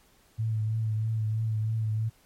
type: tone with vibrato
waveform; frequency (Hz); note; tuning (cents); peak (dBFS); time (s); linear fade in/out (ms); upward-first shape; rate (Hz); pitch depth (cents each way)
sine; 110; A2; 0; -25; 0.38-2.1; 20; triangle; 3.1; 36
effects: pink hiss -62 dBFS RMS until 2.25 s + MP3 64 kbps